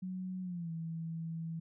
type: tone with pitch glide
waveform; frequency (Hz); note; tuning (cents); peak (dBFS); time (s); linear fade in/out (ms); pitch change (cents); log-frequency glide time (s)
sine; 185 to 163.87; F#3 to E3; 0 to -10; -37; 0.02-1.6; 10; -210; 0.42-0.71
effects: none